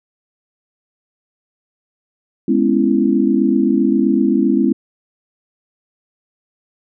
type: chord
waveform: sine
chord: C# minor seventh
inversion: second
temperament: just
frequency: 207.9 / 249.5 / 277.2 / 332.6 Hz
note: G#3 / B3 / C#4 / E4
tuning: +2 / +18 / 0 / +16 cents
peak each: -17 dBFS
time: 2.48-4.73 s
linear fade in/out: 5 ms
effects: none